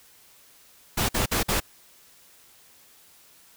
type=noise bursts; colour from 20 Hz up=pink; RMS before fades=-24 dBFS; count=4; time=0.97-1.603 s; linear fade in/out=10 ms; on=120 ms; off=51 ms; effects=white hiss -55 dBFS RMS until 3.56 s